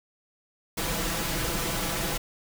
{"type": "noise with comb filter", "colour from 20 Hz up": "pink", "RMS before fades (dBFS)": -29, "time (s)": [0.77, 2.18], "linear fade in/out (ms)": 10, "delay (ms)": 6, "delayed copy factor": 0.65, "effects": []}